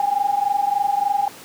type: tone pair together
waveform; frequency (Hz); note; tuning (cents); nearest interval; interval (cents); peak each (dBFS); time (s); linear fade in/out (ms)
sine; 798 / 821.4; G5 / G#5; +31 / -19; minor second; 50; -20; 0-1.28; 2
effects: pink hiss -40 dBFS RMS until 1.44 s + high-pass 200 Hz 12 dB/octave